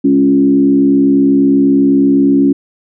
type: tone with frequency modulation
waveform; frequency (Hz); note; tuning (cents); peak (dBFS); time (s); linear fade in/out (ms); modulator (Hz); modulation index
sine; 277.2; C#4; 0; -6; 0.04-2.53; 10; 68.1; 0.77
effects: none